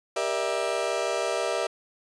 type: chord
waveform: 35% pulse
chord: E half-diminished seventh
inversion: first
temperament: just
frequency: 395.6 / 474.7 / 593.3 / 659.3 Hz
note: G4 / Bb4 / D5 / E5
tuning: +16 / +31 / +18 / 0 cents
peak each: -31 / -30 / -29 / -28 dBFS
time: 0.16-1.67 s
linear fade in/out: 5 ms
effects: resampled to 22050 Hz